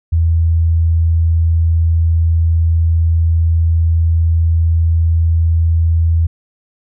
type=tone; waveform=sine; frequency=82.41 Hz; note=E2; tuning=in tune; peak=-9 dBFS; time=0.12-6.27 s; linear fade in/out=10 ms; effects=none